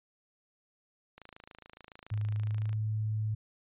click train, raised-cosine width 0.3 ms, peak -33 dBFS, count 43, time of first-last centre 1.18-2.73 s, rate 27.1 Hz
sine tone with pitch glide, 105.7 to 107.98 Hz, G#2 to A2, +31 to -32 cents, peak -29 dBFS, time 2.11-3.35 s, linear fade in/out 10 ms, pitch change +37 cents, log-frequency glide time 2.29-2.78 s
effects resampled to 8000 Hz

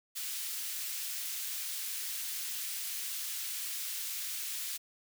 white high-pass noise, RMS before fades -38 dBFS, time 0.15-4.78 s, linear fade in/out 20 ms, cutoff 2200 Hz, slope 12 dB/octave, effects none

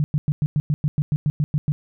sine tone bursts, 148.9 Hz, D3, 24 cents sharp, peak -16 dBFS, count 13, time 0-1.72 s, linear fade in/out 0 ms, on 40 ms, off 100 ms, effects none

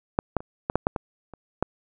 clicks, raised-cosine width 1 ms, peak -6 / -8 / -25 / -10 / -6 / -6 / -13 / -27 / -8 dBFS, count 9, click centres 0.189 / 0.367 / 0.405 / 0.699 / 0.756 / 0.869 / 0.962 / 1.337 / 1.626 s, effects none

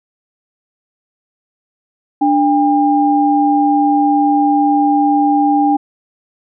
sine tone pair together, 293.7 / 802.9 Hz, D4 / G5, 0 / +41 cents, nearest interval octave + perfect fourth, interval 1741 cents, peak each -12 dBFS, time 2.21-5.77 s, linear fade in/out 10 ms, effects none

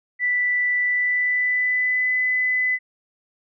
sine tone with pitch glide, 1975.5 to 2008 Hz, B6 to B6, 0 to +28 cents, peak -18 dBFS, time 0.19-2.79 s, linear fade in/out 50 ms, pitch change +28 cents, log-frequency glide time 0.82-2.13 s, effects none

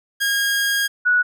sawtooth / sine tone pair in turn, 1630 / 1468.4 Hz, G#6 / F#6, -33 / -14 cents, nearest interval major second, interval 181 cents, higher first, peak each -14 / -13 dBFS, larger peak second, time 0.2-0.88 / 1.05-1.23 s, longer first, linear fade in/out 20 ms, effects none

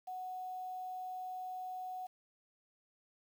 sine tone with quantisation, 740 Hz, F#5, in tune, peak -40 dBFS, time 0.07-2.07 s, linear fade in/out 10 ms, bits 10, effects none

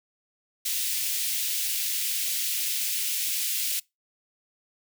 white high-pass noise, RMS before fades -28 dBFS, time 0.65-3.8 s, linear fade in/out 10 ms, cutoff 2300 Hz, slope 24 dB/octave, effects noise-tail reverb RT60 0.2 s tail -24 dB re dry

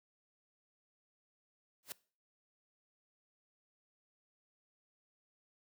white noise with exponential growth, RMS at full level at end -39 dBFS, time 1.83-1.92 s, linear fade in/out 0 ms, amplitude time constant 18 ms, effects noise-tail reverb RT60 0.4 s tail -21 dB re dry + high-pass 80 Hz 12 dB/octave

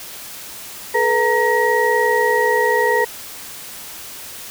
sine tone cluster, 429.5 / 490 / 926 / 1903 Hz, A4 / B4 / A#5 / A#6, -42 / -14 / -12 / +35 cents, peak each -19 dBFS, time 0.94-3.05 s, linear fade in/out 10 ms, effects white hiss -34 dBFS RMS until 4.5 s

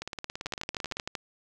two click trains, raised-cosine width 0.2 ms, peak -15 / -18 dBFS, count 10 / 18, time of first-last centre 0.46-1.152 / 0.02-0.97 s, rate 13 / 17.9 Hz, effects none

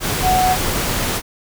sine tone in noise, 740 Hz, F#5, in tune, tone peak -13 dBFS, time 0.22-0.57 s, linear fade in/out 50 ms, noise pink, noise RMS -20 dBFS, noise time 0-1.22 s, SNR +4 dB, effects none

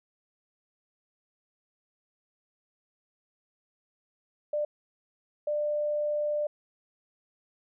sine tone bursts at uneven times, 595 Hz, D5, 22 cents sharp, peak -26 dBFS, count 2, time 4.53-4.65 / 5.47-6.47 s, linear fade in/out 5 ms, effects none

